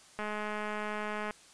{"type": "click train", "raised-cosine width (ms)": 0.5, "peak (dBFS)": -22, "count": 237, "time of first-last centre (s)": [0.19, 1.308], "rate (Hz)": 211, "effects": ["white hiss -57 dBFS RMS until 1.53 s", "resampled to 22050 Hz"]}